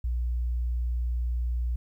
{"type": "tone", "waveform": "sine", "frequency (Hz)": 60, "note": "B1", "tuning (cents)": -49, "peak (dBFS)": -24, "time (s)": [0.04, 1.76], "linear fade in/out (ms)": 5, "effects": ["tanh soft clip ceiling -22 dBFS", "11-bit"]}